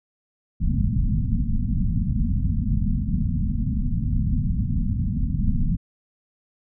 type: low-pass noise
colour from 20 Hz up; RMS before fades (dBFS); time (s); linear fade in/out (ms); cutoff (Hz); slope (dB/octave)
pink; -22; 0.6-5.77; 20; 250; 96
effects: none